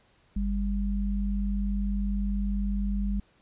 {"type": "tone pair together", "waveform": "sine", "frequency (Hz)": [50, 200], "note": ["G1", "G3"], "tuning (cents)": [35, 35], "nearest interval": "2 octaves", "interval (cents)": 2400, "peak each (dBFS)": [-27, -29], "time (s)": [0.36, 3.2], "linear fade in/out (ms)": 5, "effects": ["pink hiss -64 dBFS RMS until 3.41 s", "resampled to 8000 Hz"]}